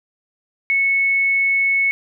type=tone; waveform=sine; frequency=2204 Hz; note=C#7; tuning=11 cents flat; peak=-14 dBFS; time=0.7-1.91 s; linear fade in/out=0 ms; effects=none